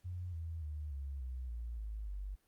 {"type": "tone with pitch steps", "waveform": "sine", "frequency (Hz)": [89.4, 81.98, 75.18, 68.94, 63.22, 57.97, 53.16, 48.75], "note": ["F2", "E2", "D2", "C#2", "B1", "A#1", "G#1", "G1"], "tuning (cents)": [41, -9, 41, -9, 41, -9, 41, -9], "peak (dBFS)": -39, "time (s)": [0.04, 2.36], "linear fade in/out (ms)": 20, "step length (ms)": 290, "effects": ["pink hiss -75 dBFS RMS until 2.47 s", "Opus 48 kbps"]}